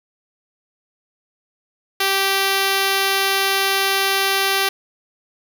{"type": "tone", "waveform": "5% pulse", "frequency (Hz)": 390, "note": "G4", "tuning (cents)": -9, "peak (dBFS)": -5, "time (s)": [2, 4.69], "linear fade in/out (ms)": 5, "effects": []}